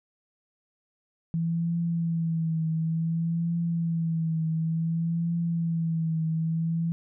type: tone with vibrato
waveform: sine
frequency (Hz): 164.81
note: E3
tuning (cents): 0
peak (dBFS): -24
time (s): 1.34-6.92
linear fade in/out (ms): 0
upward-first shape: triangle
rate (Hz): 0.56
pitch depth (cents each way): 52
effects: none